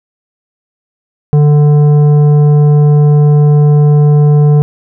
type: tone with tanh clipping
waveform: sine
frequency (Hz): 147.7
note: D3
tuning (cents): +10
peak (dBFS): -5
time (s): 1.33-4.62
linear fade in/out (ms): 0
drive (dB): 10
effects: none